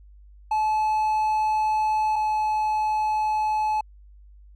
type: tone pair in turn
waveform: triangle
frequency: 862 / 858.4 Hz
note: A5 / A5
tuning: -36 / -43 cents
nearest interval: unison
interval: 7 cents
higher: first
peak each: -18 / -19 dBFS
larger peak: first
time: 0.51-2.16 / 2.16-3.81 s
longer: neither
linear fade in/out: 5 ms
effects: added 50 Hz sine -46 dBFS peak until 4.55 s